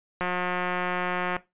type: click train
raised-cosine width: 0.5 ms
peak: -13 dBFS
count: 209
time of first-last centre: 0.21-1.366 s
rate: 180 Hz
effects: noise-tail reverb RT60 0.2 s tail -17 dB re dry + resampled to 8000 Hz